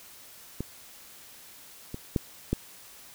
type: clicks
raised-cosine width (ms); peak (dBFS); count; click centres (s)
3; -18 / -22 / -11 / -12; 4; 0.606 / 1.944 / 2.162 / 2.53
effects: white hiss -50 dBFS RMS until 3.14 s